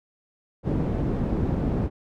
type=low-pass noise; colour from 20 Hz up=white; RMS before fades=-25 dBFS; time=0.63-1.9 s; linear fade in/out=50 ms; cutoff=260 Hz; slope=12 dB/octave; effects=none